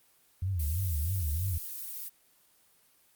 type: tone with vibrato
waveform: sine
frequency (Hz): 84.5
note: E2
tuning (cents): +43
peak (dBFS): -28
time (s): 0.42-1.58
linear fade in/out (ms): 5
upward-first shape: sine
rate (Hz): 3.1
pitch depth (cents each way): 250
type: noise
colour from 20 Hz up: violet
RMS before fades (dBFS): -39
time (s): 0.59-2.09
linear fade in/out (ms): 10
effects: white hiss -65 dBFS RMS until 3.15 s + Opus 24 kbps